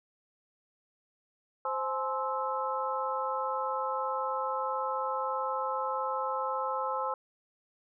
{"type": "harmonic tone with a mistuned harmonic", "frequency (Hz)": 261.6, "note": "C4", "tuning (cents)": 0, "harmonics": [2, 3, 4, 5], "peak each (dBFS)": [-35, -35, -35, -35], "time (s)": [1.65, 7.14], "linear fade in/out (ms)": 2, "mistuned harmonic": 3, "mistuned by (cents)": 140, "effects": []}